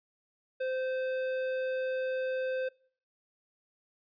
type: tone with tanh clipping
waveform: sine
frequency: 518 Hz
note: C5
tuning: 17 cents flat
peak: -32 dBFS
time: 0.6-2.69 s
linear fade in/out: 10 ms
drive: 13 dB
effects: noise-tail reverb RT60 0.5 s tail -24 dB re dry + resampled to 11025 Hz